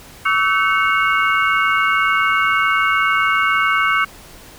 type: tone cluster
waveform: sine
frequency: 1135 / 1302 / 1524 / 2200 / 2803 Hz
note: C#6 / E6 / G6 / C#7 / F7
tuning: +41 / -22 / -49 / -14 / +6 cents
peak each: -20 / -19 / -19 / -19 / -26 dBFS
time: 0.25-4.05 s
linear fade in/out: 10 ms
effects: pink hiss -41 dBFS RMS until 4.58 s